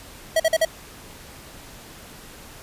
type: tone bursts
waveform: square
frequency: 646 Hz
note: E5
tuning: 35 cents flat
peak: -16 dBFS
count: 4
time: 0.36-0.651 s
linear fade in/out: 5 ms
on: 39 ms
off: 45 ms
effects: pink hiss -43 dBFS RMS until 2.62 s + resampled to 32000 Hz